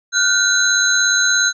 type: tone cluster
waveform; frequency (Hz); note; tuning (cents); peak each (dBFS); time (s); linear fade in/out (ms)
sine; 1430 / 1527 / 4000 / 6450; F6 / G6 / B7 / G8; +41 / -46 / +21 / +48; -18; 0.12-1.53; 50
effects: none